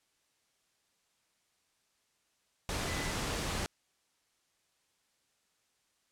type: tone in noise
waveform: sine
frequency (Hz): 2003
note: B6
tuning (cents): +24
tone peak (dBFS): -43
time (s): 2.88-3.11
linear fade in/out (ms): 0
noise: pink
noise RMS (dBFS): -35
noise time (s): 2.69-3.66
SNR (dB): -11
effects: white hiss -75 dBFS RMS until 6.11 s + low-pass 9000 Hz 12 dB/octave